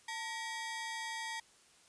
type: ring-modulated tone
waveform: sawtooth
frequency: 1400 Hz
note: F6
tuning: 4 cents sharp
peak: -32 dBFS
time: 0.08-1.4 s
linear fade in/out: 5 ms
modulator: 502 Hz
effects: white hiss -64 dBFS RMS until 1.88 s + resampled to 22050 Hz